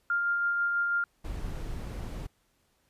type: tone with tremolo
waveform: sine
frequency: 1400 Hz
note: F6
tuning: 4 cents sharp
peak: -24 dBFS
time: 0.1-1.04 s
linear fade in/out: 2 ms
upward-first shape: sine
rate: 6.1 Hz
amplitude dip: 25%
type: noise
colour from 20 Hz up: brown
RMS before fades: -36 dBFS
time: 1.24-2.27 s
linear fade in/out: 10 ms
effects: pink hiss -71 dBFS RMS until 2.89 s + resampled to 32000 Hz